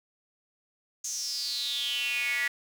square tone with high-pass filter sweep, 129.9 Hz, C3, 12 cents flat, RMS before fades -31 dBFS, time 1.04-2.48 s, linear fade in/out 5 ms, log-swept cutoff 6500 to 1900 Hz, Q 8.8, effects none

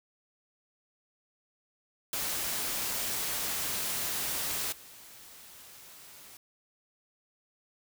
white noise with level steps, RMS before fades -33 / -51 dBFS, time 2.13-6.37 s, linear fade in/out 2 ms, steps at 4.72 s, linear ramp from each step 5 ms, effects none

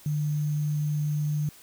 sine tone with sample-and-hold, 149.3 Hz, D3, 29 cents sharp, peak -24 dBFS, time 0.06-1.49 s, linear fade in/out 2 ms, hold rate 6300 Hz, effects white hiss -52 dBFS RMS until 1.62 s

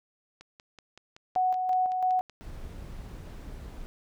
click train, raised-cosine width 0.2 ms, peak -31 dBFS, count 11, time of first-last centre 0.41-2.297 s, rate 5.3 Hz
sine tone with tremolo, 740 Hz, F#5, in tune, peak -22 dBFS, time 1.36-2.21 s, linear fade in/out 0 ms, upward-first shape square, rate 3 Hz, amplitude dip 40%
brown noise, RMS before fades -41 dBFS, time 2.41-3.86 s, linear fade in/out 0 ms
effects none

